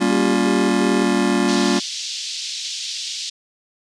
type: chord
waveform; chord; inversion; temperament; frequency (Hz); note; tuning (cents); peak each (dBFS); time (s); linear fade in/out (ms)
square; G half-diminished seventh; none; just; 196 / 235.2 / 282.2 / 352.8; G3 / Bb3 / Db4 / F4; 0 / +16 / +31 / +18; -22; 0-1.8; 20
type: tone bursts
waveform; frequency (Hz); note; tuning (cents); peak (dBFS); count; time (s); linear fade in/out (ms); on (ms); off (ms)
sine; 394.1; G4; +9; -23; 3; 0.1-1.052; 20; 260; 86
type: band-pass noise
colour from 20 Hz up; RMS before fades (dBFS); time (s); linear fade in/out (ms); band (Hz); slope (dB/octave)
white; -28; 1.48-3.3; 10; 3200 to 5600; 24
effects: resampled to 22050 Hz